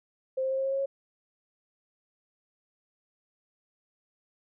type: tone with pitch steps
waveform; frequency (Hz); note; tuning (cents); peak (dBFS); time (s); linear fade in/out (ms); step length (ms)
sine; 524 / 527.9 / 531.9 / 535.9 / 540 / 544 / 548.1; C5 / C5 / C5 / C5 / C#5 / C#5 / C#5; +2 / +15 / +28 / +41 / -45 / -33 / -20; -26; 0.37-0.86; 10; 70
effects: none